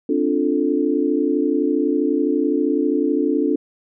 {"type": "chord", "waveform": "sine", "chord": "D minor seventh", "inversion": "third", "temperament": "equal", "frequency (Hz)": [261.6, 293.7, 349.2, 440], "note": ["C4", "D4", "F4", "A4"], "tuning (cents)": [0, 0, 0, 0], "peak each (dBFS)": [-23, -19, -23, -23], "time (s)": [0.09, 3.56], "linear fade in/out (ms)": 5, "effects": []}